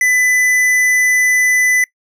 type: tone with hard clipping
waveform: sine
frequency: 2000 Hz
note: B6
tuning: 21 cents sharp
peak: -12 dBFS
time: 0.01-1.84 s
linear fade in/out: 2 ms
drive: 12 dB
effects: noise-tail reverb RT60 0.1 s tail -21 dB re dry